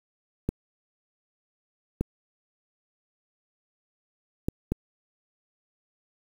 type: clicks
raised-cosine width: 3 ms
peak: -12 dBFS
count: 4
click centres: 0.49 / 2.01 / 4.485 / 4.72 s
effects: 7-bit